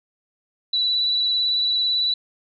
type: tone with vibrato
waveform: sine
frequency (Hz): 3951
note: B7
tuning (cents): 0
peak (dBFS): -18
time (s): 0.73-2.14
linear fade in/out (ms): 5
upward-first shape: triangle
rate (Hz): 18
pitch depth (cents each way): 23
effects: none